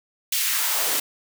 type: noise with high-pass filter sweep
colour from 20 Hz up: white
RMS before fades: -23 dBFS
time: 0.32-1 s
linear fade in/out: 5 ms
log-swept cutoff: 3100 to 300 Hz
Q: 1.3
effects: none